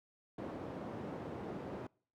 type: band-pass noise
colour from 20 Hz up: white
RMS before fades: -44 dBFS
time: 0.38-1.87 s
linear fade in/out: 5 ms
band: 110 to 510 Hz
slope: 12 dB/octave
effects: noise-tail reverb RT60 0.5 s tail -26 dB re dry